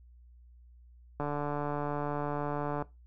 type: click train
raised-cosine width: 1 ms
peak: -20 dBFS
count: 238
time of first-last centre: 1.2-2.823 s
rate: 146 Hz
effects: noise-tail reverb RT60 0.2 s tail -18 dB re dry + added 60 Hz sine -53 dBFS peak until 3.06 s